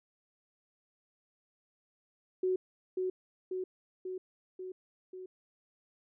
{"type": "tone with echo", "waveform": "sine", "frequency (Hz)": 370.9, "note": "F#4", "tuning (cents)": 4, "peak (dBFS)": -27, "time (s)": [2.43, 2.56], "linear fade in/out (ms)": 5, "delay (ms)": 540, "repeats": 5, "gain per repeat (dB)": -3, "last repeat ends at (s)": 5.26, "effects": []}